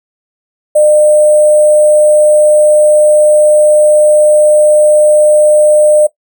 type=tone with sample-and-hold; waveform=sine; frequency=604 Hz; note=D5; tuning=48 cents sharp; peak=-3 dBFS; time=0.75-6.07 s; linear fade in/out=10 ms; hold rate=8820 Hz; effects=noise-tail reverb RT60 0.1 s tail -17 dB re dry